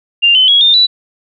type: tone with pitch steps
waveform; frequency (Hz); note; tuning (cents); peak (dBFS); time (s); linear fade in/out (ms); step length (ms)
sine; 2794 / 3047 / 3323 / 3623 / 3951; F7 / G7 / G#7 / A7 / B7; 0 / -50 / 0 / +50 / 0; -5; 0.22-0.87; 20; 130
effects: none